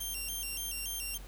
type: tone with vibrato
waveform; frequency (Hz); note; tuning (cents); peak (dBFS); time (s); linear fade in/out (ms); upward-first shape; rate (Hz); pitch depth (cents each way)
5% pulse; 2960; F#7; 0; -28; 0-1.18; 10; square; 3.5; 120
effects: added 45 Hz sine -45 dBFS peak until 1.27 s + pink hiss -54 dBFS RMS until 1.27 s